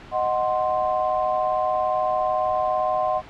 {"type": "chord", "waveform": "sine", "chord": "C diminished", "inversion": "first", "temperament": "equal", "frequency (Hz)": [622.3, 740, 1046.5], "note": ["Eb5", "Gb5", "C6"], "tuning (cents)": [0, 0, 0], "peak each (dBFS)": [-24, -23, -26], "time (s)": [0.11, 3.22], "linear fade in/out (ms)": 50, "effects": ["pink hiss -43 dBFS RMS until 3.29 s", "low-pass 3000 Hz 12 dB/octave"]}